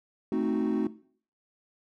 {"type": "chord", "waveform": "triangle", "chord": "A diminished seventh", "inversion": "none", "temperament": "equal", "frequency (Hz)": [220, 261.6, 311.1, 370], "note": ["A3", "C4", "Eb4", "Gb4"], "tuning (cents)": [0, 0, 0, 0], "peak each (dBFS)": -28, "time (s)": [0.32, 0.87], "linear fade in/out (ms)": 2, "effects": ["noise-tail reverb RT60 0.5 s tail -18 dB re dry", "tanh soft clip ceiling -18 dBFS"]}